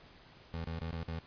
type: tone with dropouts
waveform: 25% pulse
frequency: 82.41 Hz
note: E2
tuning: in tune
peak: -33 dBFS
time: 0.54-1.19 s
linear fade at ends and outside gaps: 0 ms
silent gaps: 0.642-0.672 / 0.791-0.813 / 0.911-0.929 / 1.032-1.081 s
effects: pink hiss -58 dBFS RMS until 1.26 s + resampled to 11025 Hz